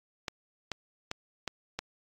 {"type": "clicks", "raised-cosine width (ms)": 0.2, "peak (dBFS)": -16, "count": 5, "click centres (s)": [0.282, 0.717, 1.114, 1.477, 1.79], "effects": ["AAC 48 kbps"]}